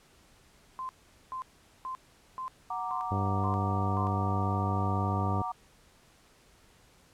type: tone bursts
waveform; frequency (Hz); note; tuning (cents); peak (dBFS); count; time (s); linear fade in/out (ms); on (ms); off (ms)
sine; 1038; C6; -14; -34; 7; 0.79-4.07; 0; 100; 430
type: chord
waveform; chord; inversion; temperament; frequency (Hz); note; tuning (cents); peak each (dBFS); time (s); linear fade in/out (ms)
sine; Gb augmented; none; equal; 740 / 932.3 / 1174.7; Gb5 / Bb5 / D6; 0 / 0 / 0; -36; 2.7-5.52; 5
type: harmonic tone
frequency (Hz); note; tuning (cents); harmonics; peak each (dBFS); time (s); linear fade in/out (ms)
98; G2; 0; 1 / 2 / 3 / 4 / 5 / 6 / 7; -29 / -35 / -39 / -41 / -43 / -45 / -46; 3.11-5.42; 5
effects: pink hiss -61 dBFS RMS until 7.13 s + low-pass 11000 Hz 12 dB/octave